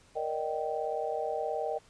sine chord, Eb major seventh, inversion second, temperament just, 466.7 / 583.4 / 622.3 / 777.8 Hz, Bb4 / D5 / Eb5 / G5, +2 / -12 / 0 / -14 cents, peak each -35 / -39 / -35 / -35 dBFS, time 0.15-1.79 s, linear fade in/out 20 ms, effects pink hiss -61 dBFS RMS until 1.89 s + resampled to 22050 Hz

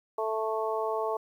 harmonic tone, 220 Hz, A3, in tune, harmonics 2 / 3 / 4 / 5, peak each -31 / -33 / -34 / -35 dBFS, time 0.18-1.17 s, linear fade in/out 5 ms, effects 10-bit

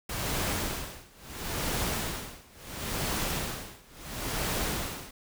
pink noise with tremolo, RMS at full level -30 dBFS, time 0.09-5.11 s, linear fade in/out 5 ms, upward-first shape sine, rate 0.73 Hz, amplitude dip 95%, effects none

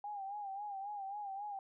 sine tone with vibrato, 804 Hz, G5, 44 cents sharp, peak -40 dBFS, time 0.04-1.59 s, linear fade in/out 2 ms, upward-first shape sine, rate 3.7 Hz, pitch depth 72 cents each way, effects none

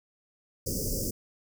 pink band-stop noise, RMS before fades -31 dBFS, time 0.66-1.11 s, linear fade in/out 10 ms, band 570 to 4900 Hz, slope 96 dB/octave, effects none

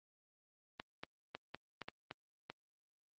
clicks, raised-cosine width 0.3 ms, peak -27 dBFS, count 8, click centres 0.799 / 1.035 / 1.35 / 1.546 / 1.817 / 1.885 / 2.111 / 2.5 s, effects high-pass 100 Hz 12 dB/octave + Opus 32 kbps

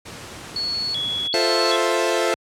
pink noise, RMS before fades -36 dBFS, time 0.05-1.28 s, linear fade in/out 10 ms
sine tone with vibrato, 3843 Hz, B7, 48 cents flat, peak -22 dBFS, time 0.56-1.76 s, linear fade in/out 2 ms, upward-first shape square, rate 1.3 Hz, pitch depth 230 cents each way
sawtooth chord, F major seventh, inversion none, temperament equal, 349.2 / 440 / 523.3 / 659.3 Hz, F4 / A4 / C5 / E5, 0 / 0 / 0 / 0 cents, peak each -20 dBFS, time 1.34-2.34 s, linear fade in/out 0 ms
effects high-pass 80 Hz 12 dB/octave + low-pass 9000 Hz 12 dB/octave

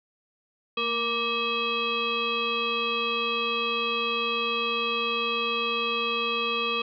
sine tone with frequency modulation, 1867 Hz, A#6, 2 cents sharp, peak -24 dBFS, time 0.77-6.82 s, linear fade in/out 5 ms, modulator 699 Hz, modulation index 2.3, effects none

